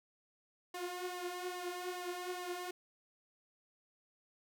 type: tone with flanger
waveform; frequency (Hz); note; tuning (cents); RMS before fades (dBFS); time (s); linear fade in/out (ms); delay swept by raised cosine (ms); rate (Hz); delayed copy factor
sawtooth; 358.8; F4; +47; -42; 0.74-2.71; 5; 1 to 4.6; 2.4; +0.65
effects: none